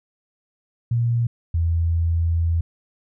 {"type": "tone pair in turn", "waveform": "sine", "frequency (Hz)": [118, 83.44], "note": ["A#2", "E2"], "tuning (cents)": [22, 22], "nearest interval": "tritone", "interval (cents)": 600, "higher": "first", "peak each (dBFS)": -17, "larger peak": "neither", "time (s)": [[0.91, 1.27], [1.54, 2.61]], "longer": "second", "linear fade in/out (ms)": 5, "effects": []}